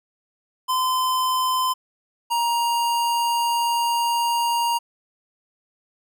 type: tone pair in turn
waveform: square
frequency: 1026 / 940.5 Hz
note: C6 / A#5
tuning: -34 / +15 cents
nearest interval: major second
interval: 151 cents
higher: first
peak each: -20 dBFS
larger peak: neither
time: 0.68-1.74 / 2.3-4.79 s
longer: second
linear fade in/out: 20 ms
effects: none